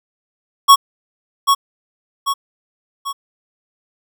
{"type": "tone with echo", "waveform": "square", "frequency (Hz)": 1108.7, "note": "C#6", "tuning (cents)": 0, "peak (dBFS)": -4, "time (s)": [0.68, 0.76], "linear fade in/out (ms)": 20, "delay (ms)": 790, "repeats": 3, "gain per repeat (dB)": -6, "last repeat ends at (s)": 3.13, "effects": []}